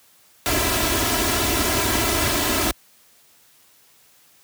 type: noise with comb filter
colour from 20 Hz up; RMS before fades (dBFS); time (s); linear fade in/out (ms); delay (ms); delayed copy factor
pink; -20; 0.46-2.71; 0; 3; +0.85
effects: white hiss -55 dBFS RMS until 4.43 s + high-pass 60 Hz 12 dB/octave